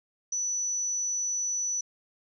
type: tone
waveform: sine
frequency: 5950 Hz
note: F#8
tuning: 9 cents sharp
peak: -27 dBFS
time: 0.32-1.81 s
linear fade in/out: 5 ms
effects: none